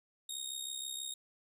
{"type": "tone with amplitude modulation", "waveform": "20% pulse", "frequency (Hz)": 3729, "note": "A#7", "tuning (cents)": 0, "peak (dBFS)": -30, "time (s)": [0.29, 1.14], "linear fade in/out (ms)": 5, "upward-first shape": "sine", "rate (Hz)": 66.3, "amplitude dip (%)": 70, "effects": []}